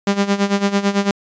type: tone with tremolo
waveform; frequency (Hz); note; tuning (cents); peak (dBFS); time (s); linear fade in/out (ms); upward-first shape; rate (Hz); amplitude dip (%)
sawtooth; 200; G3; +35; -8; 0.07-1.11; 2; sine; 9; 80
effects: resampled to 16000 Hz